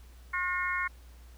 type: harmonic tone with a mistuned harmonic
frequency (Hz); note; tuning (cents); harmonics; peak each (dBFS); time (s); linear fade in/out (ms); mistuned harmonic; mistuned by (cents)
359.1; F4; +48; 3 / 4 / 5 / 6; -34 / -34 / -34 / -34; 0.33-0.88; 10; 5; +27
effects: added 60 Hz sine -49 dBFS peak until 1.37 s + pink hiss -61 dBFS RMS until 1.37 s